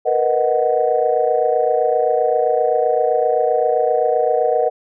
sine chord, B major seventh, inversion third, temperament equal, 466.2 / 493.9 / 622.3 / 740 Hz, A#4 / B4 / D#5 / F#5, 0 / 0 / 0 / 0 cents, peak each -19 dBFS, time 0.05-4.7 s, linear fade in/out 20 ms, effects tanh soft clip ceiling -3 dBFS

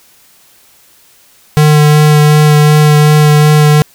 square tone with vibrato, 150.5 Hz, D3, 43 cents sharp, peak -4 dBFS, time 1.57-3.82 s, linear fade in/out 0 ms, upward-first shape sine, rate 2.7 Hz, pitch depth 12 cents each way, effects white hiss -45 dBFS RMS until 3.94 s

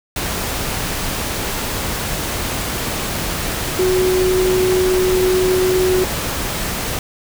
sine tone in noise, 369.8 Hz, F#4, 1 cent flat, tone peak -13 dBFS, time 3.79-6.04 s, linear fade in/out 2 ms, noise pink, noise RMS -22 dBFS, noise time 0.16-6.99 s, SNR +6 dB, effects none

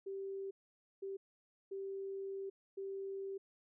sine tone bursts at uneven times, 390 Hz, G4, 9 cents flat, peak -40 dBFS, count 4, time 0.06-0.51 / 1.02-1.17 / 1.71-2.5 / 2.77-3.38 s, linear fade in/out 10 ms, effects none

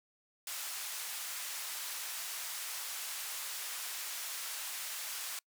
white band-pass noise, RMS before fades -41 dBFS, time 0.47-5.39 s, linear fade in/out 2 ms, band 910 to 14000 Hz, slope 12 dB/octave, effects noise-tail reverb RT60 0.1 s tail -26 dB re dry

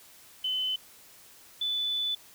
sine tone pair in turn, 3034 / 3487 Hz, F#7 / A7, +43 / -16 cents, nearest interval major second, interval 241 cents, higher second, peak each -27 dBFS, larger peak neither, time 0.44-0.76 / 1.61-2.15 s, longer second, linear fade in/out 5 ms, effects white hiss -54 dBFS RMS until 2.34 s

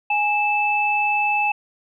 sine tone pair together, 829.5 / 2630 Hz, G#5 / E7, -2 / -5 cents, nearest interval octave + minor sixth, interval 1997 cents, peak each -20 dBFS, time 0.1-1.52 s, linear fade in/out 5 ms, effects none

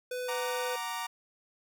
square tone, 499.3 Hz, B4, 19 cents sharp, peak -34 dBFS, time 0.11-0.76 s, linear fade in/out 5 ms
sawtooth chord, Gb augmented, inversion none, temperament equal, 740 / 932.3 / 1174.7 Hz, Gb5 / Bb5 / D6, 0 / 0 / 0 cents, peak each -38 / -32 / -36 dBFS, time 0.28-1.07 s, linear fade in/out 10 ms
effects none

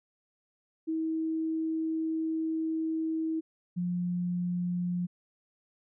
sine tone pair in turn, 320.7 / 177.2 Hz, E4 / F3, -48 / +25 cents, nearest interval minor seventh, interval 1027 cents, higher first, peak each -28 dBFS, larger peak neither, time 0.87-3.41 / 3.76-5.07 s, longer first, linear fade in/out 20 ms, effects none

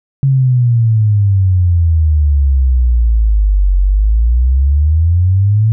sine exponential two-way sweep, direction down then up, 138.1 to 45.82 to 112.8 Hz, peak -7 dBFS, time 0.23-5.72 s, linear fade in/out 0 ms, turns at 3.77 s, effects none

